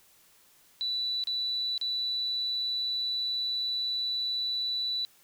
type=tone with dropouts; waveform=sine; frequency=3963 Hz; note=B7; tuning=5 cents sharp; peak=-28 dBFS; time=0.81-5.05 s; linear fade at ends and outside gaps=0 ms; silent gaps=1.238-1.272 / 1.778-1.813 s; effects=white hiss -61 dBFS RMS until 5.23 s